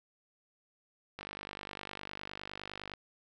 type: click train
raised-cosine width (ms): 0.3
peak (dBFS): -25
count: 88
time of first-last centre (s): 1.19-2.937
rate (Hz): 49.8
effects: none